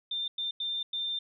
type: tone bursts at uneven times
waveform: sine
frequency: 3592 Hz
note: A7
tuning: 35 cents sharp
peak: -30 dBFS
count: 4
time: 0.11-0.28 / 0.38-0.51 / 0.6-0.83 / 0.93-1.19 s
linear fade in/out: 5 ms
effects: none